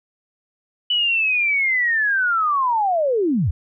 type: linear sweep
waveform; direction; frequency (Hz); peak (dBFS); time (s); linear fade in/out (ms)
sine; down; 2980 to 63.5; -16; 0.9-3.51; 5
effects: none